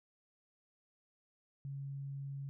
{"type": "tone", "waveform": "sine", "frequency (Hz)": 138.59, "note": "C#3", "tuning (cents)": 0, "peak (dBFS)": -40, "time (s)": [1.65, 2.49], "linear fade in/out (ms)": 0, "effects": []}